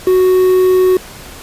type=tone with quantisation; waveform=triangle; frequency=370 Hz; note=F#4; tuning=in tune; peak=-5 dBFS; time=0.07-0.97 s; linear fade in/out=2 ms; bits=5; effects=pink hiss -33 dBFS RMS until 1.42 s + resampled to 32000 Hz